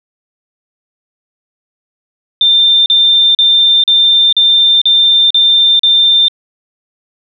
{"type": "tone bursts", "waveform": "sine", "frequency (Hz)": 3588, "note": "A7", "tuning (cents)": 33, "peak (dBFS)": -5, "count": 8, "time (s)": [2.41, 6.283], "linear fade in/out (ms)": 2, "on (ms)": 450, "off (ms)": 39, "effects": []}